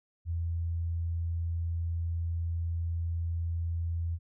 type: tone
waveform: sine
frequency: 84 Hz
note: E2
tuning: 33 cents sharp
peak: -29 dBFS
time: 0.25-4.19 s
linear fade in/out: 50 ms
effects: none